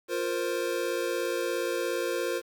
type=chord; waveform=square; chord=F suspended fourth; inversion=none; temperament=equal with one note detuned; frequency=351.7 / 466.2 / 523.3 Hz; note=F4 / Bb4 / C5; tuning=+12 / 0 / 0 cents; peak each=-33 dBFS; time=0.08-2.42 s; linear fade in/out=50 ms; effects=9-bit